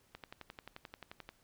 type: click train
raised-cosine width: 0.3 ms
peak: -30 dBFS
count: 14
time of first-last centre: 0.15-1.29 s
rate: 11.4 Hz
effects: pink hiss -70 dBFS RMS until 1.43 s

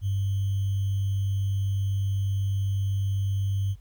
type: tone with sample-and-hold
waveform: sine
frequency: 98 Hz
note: G2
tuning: in tune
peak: -23 dBFS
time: 0.01-3.76 s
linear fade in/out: 50 ms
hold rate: 3150 Hz
effects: added 50 Hz sine -47 dBFS peak until 3.8 s + pink hiss -68 dBFS RMS until 3.8 s

